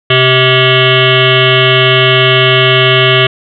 sine tone with frequency modulation, 1677 Hz, G#6, 16 cents sharp, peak -5 dBFS, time 0.1-3.27 s, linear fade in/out 5 ms, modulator 258 Hz, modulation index 6.4, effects none

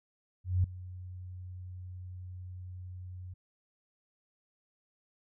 sine tone with ADSR envelope, 91.1 Hz, F#2, 26 cents flat, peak -22 dBFS, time 0.44-3.34 s, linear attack 200 ms, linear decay 4 ms, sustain -19 dB, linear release 9 ms, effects none

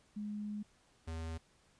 sine / square tone pair in turn, 208.7 / 81.31 Hz, G#3 / E2, +9 / -23 cents, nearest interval octave + major third, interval 1632 cents, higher first, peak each -38 / -40 dBFS, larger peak first, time 0.16-0.63 / 1.07-1.38 s, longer first, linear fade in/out 10 ms, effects pink hiss -69 dBFS RMS until 1.79 s + resampled to 22050 Hz

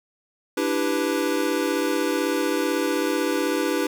square chord, E minor seventh, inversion third, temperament equal, 293.7 / 329.6 / 392 / 493.9 Hz, D4 / E4 / G4 / B4, 0 / 0 / 0 / 0 cents, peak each -27 / -28 / -28 / -28 dBFS, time 0.57-3.87 s, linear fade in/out 5 ms, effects none

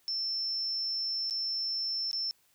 sine tone with dropouts, 5350 Hz, E8, 25 cents sharp, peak -30 dBFS, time 0.08-2.31 s, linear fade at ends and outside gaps 0 ms, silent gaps 1.299-1.308 / 2.113-2.13 s, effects white hiss -68 dBFS RMS until 2.54 s

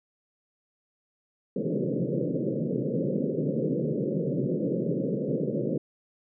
pink band-pass noise, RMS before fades -28 dBFS, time 1.56-5.78 s, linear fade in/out 5 ms, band 130 to 560 Hz, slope 96 dB/octave, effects none

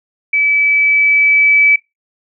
sine tone with level ramp, 2299 Hz, D7, 37 cents flat, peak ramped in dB -10 to -6 dBFS, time 0.33-1.76 s, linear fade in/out 5 ms, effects noise-tail reverb RT60 0.2 s tail -22 dB re dry

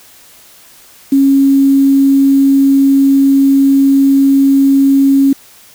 sine tone with quantisation, 274.1 Hz, C#4, 19 cents flat, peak -5 dBFS, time 1.12-5.33 s, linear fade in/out 5 ms, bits 5, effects white hiss -41 dBFS RMS until 5.74 s

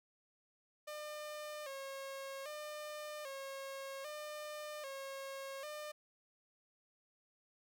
sawtooth tone with vibrato, 572 Hz, D5, 46 cents flat, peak -40 dBFS, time 0.87-5.92 s, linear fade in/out 10 ms, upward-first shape square, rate 0.63 Hz, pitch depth 88 cents each way, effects none

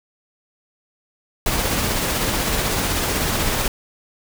pink noise with tremolo, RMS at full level -20 dBFS, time 1.46-3.68 s, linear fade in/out 2 ms, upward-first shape sine, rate 16 Hz, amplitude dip 25%, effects none

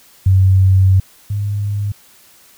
sine tone pair in turn, 94.9 / 102.25 Hz, F#2 / G#2, +44 / -26 cents, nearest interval minor second, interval 130 cents, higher second, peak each -7 / -16 dBFS, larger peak first, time 0.26-1 / 1.3-1.92 s, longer first, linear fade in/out 5 ms, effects white hiss -47 dBFS RMS until 2.57 s

